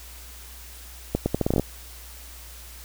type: accelerating click train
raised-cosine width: 2 ms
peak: -8 dBFS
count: 10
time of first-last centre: 1.15-1.597 s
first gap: 110 ms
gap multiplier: 0.78
effects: added 60 Hz sine -43 dBFS peak until 2.84 s + white hiss -45 dBFS RMS until 2.84 s